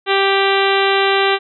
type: harmonic tone with a mistuned harmonic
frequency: 392 Hz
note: G4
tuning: in tune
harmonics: 1 / 2 / 3 / 4 / 5 / 6 / 7 / 8 / 9 / 10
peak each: -16 / -19 / -21 / -22 / -23 / -24 / -24 / -25 / -26 / -26 dBFS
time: 0.06-1.39 s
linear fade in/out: 50 ms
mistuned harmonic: 7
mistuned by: +15 cents
effects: none